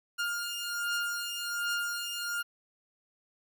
sawtooth beating tone pair, 1410 / 1411.3 Hz, F6 / F6, +16 / +18 cents, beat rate 1.3 Hz, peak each -30 / -32 dBFS, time 0.18-2.43 s, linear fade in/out 20 ms, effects none

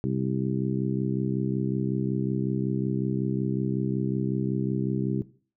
harmonic tone, 65.41 Hz, C2, in tune, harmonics 2 / 3 / 4 / 5 / 6, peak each -28 / -30 / -34 / -32 / -35 dBFS, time 0.04-5.22 s, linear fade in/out 0 ms, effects noise-tail reverb RT60 0.4 s tail -17 dB re dry

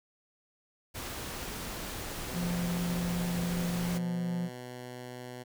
pink noise, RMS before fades -39 dBFS, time 0.94-3.99 s, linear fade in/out 20 ms
10% pulse tone with pitch glide, 126.5 to 124.4 Hz, B2 to B2, +42 to +13 cents, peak -33 dBFS, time 2.27-5.44 s, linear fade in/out 20 ms, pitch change -29 cents, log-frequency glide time 2.89-3.74 s
triangle tone, 174.9 Hz, F3, 3 cents sharp, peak -28 dBFS, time 2.33-4.5 s, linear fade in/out 50 ms
effects none

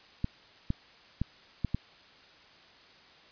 clicks, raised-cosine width 5 ms, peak -16 dBFS, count 5, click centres 0.244 / 0.704 / 1.216 / 1.647 / 1.746 s, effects white hiss -56 dBFS RMS until 3.31 s + resampled to 11025 Hz

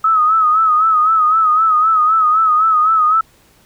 sine tone with vibrato, 1274 Hz, D#6, 41 cents sharp, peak -9 dBFS, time 0.04-3.21 s, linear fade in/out 5 ms, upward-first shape sine, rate 3.9 Hz, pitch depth 66 cents each way, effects pink hiss -51 dBFS RMS until 3.65 s

